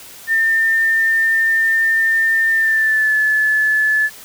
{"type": "tone with pitch glide", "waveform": "sine", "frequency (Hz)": [1803, 1728.6], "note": ["A6", "A6"], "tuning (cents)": [42, -31], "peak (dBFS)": -12, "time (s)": [0.27, 4.1], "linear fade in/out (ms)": 50, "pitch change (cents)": -73, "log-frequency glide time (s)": [2.54, 3.15], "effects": ["white hiss -38 dBFS RMS until 4.24 s"]}